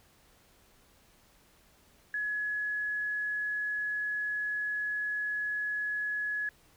sine tone, 1691 Hz, G#6, 31 cents sharp, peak -30 dBFS, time 2.14-6.49 s, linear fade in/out 2 ms, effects pink hiss -63 dBFS RMS until 6.76 s

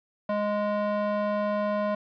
square tone with band-pass filter, 207.7 Hz, G#3, in tune, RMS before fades -27 dBFS, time 0.29-1.95 s, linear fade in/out 5 ms, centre 740 Hz, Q 1.6, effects resampled to 11025 Hz

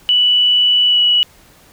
sine tone with pitch glide, 2960 to 2936 Hz, F#7 to F#7, 0 to -14 cents, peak -9 dBFS, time 0.09-1.23 s, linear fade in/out 0 ms, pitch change -14 cents, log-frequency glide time 0.87-0.99 s, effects pink hiss -47 dBFS RMS until 1.72 s

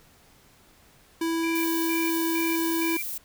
square tone, 329.6 Hz, E4, in tune, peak -25 dBFS, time 1.21-2.97 s, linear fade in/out 5 ms
sine tone bursts, 2349 Hz, D7, in tune, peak -31 dBFS, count 4, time 1.43-3.02 s, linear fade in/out 5 ms, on 210 ms, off 250 ms
violet noise, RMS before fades -33 dBFS, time 1.55-3.18 s, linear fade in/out 5 ms
effects pink hiss -57 dBFS RMS until 3.24 s

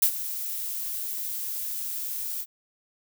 violet noise with ADSR envelope, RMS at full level -18 dBFS, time 0.02-2.46 s, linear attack 7 ms, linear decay 78 ms, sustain -14 dB, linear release 53 ms, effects none

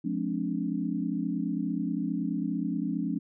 sine chord, D half-diminished seventh, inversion first, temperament just, 176.2 / 211.4 / 264.3 / 293.7 Hz, F3 / Ab3 / C4 / D4, +16 / +31 / +18 / 0 cents, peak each -33 dBFS, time 0.04-3.19 s, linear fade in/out 10 ms, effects none

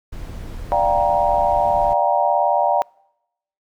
brown noise, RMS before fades -31 dBFS, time 0.12-1.94 s, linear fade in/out 10 ms
sine chord, G minor seventh, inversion second, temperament just, 588 / 705.6 / 784 / 940.8 Hz, D5 / F5 / G5 / Bb5, +2 / +18 / 0 / +16 cents, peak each -20 dBFS, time 0.72-2.82 s, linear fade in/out 0 ms
effects noise-tail reverb RT60 0.8 s tail -26 dB re dry

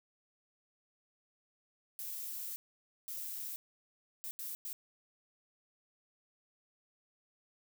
violet noise bursts at uneven times, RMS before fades -42 dBFS, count 5, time 1.99-2.56 / 3.08-3.56 / 4.24-4.31 / 4.39-4.55 / 4.65-4.73 s, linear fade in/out 0 ms, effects none

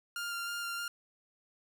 sawtooth tone with vibrato, 1396.9 Hz, F6, in tune, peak -32 dBFS, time 0.16-0.88 s, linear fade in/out 2 ms, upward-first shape square, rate 3.2 Hz, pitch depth 9 cents each way, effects none

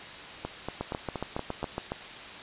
two click trains, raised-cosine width 1 ms, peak -18 / -17 dBFS, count 6 / 9, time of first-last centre 0.45-1.629 / 0.81-1.92 s, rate 4.24 / 7.21 Hz, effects white hiss -42 dBFS RMS until 2.42 s + resampled to 8000 Hz

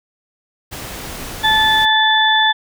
pink noise, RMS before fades -29 dBFS, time 0.71-1.86 s, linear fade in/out 20 ms
harmonic tone, 872 Hz, A5, 16 cents flat, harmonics 1 / 2 / 4, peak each -15 / -15 / -15 dBFS, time 1.43-2.53 s, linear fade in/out 20 ms
effects none

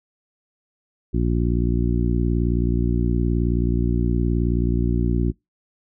harmonic tone, 59 Hz, A#1, 22 cents sharp, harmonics 1 / 2 / 3 / 4 / 5 / 6, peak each -21 / -24 / -26 / -27 / -28 / -29 dBFS, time 1.13-5.32 s, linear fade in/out 20 ms, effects noise-tail reverb RT60 0.2 s tail -26 dB re dry

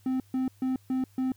triangle tone bursts, 259.5 Hz, C4, 14 cents flat, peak -23 dBFS, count 5, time 0.06-1.32 s, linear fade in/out 2 ms, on 140 ms, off 140 ms, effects added 100 Hz sine -57 dBFS peak until 1.36 s + white hiss -64 dBFS RMS until 1.36 s

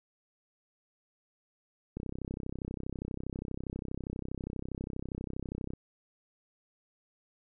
click train, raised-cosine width 3 ms, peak -24 dBFS, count 123, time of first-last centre 1.97-5.735 s, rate 32.4 Hz, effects none

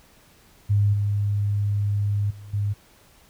sine tone with level steps, 102.2 Hz, G#2, 27 cents flat, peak -16 / -20 / -38 / -21 dBFS, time 0.69-2.74 s, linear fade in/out 20 ms, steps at 0.93 / 2.3 / 2.53 s, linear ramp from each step 10 ms, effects pink hiss -55 dBFS RMS until 3.29 s

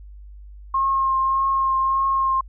sine tone with vibrato, 1071 Hz, C6, 40 cents sharp, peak -17 dBFS, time 0.74-2.41 s, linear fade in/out 5 ms, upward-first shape triangle, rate 1.7 Hz, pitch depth 19 cents each way, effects added 50 Hz sine -38 dBFS peak until 2.48 s

